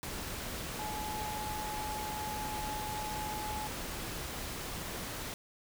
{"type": "tone in noise", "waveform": "sine", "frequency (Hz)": 851, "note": "G#5", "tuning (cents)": 42, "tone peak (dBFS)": -38, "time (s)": [0.79, 3.67], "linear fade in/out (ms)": 0, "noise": "pink", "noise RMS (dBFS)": -40, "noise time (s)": [0.03, 5.34], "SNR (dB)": -1, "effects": []}